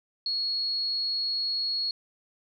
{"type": "tone", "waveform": "sine", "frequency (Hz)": 4329, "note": "C#8", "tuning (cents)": -42, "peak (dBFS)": -26, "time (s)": [0.26, 1.91], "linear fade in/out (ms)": 2, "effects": []}